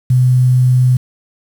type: tone with quantisation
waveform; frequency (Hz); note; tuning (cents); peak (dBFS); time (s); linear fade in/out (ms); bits
sine; 126.5; B2; +42; -7; 0.1-0.97; 5; 6
effects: none